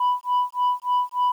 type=tone with tremolo; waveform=sine; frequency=989 Hz; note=B5; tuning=2 cents sharp; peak=-14 dBFS; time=0-1.32 s; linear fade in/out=5 ms; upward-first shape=sine; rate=3.4 Hz; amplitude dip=100%; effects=tanh soft clip ceiling -16 dBFS + 9-bit